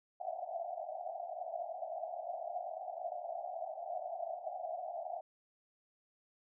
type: band-pass noise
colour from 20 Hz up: pink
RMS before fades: -42 dBFS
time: 0.2-5.21 s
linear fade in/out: 5 ms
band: 640 to 750 Hz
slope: 96 dB/octave
effects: none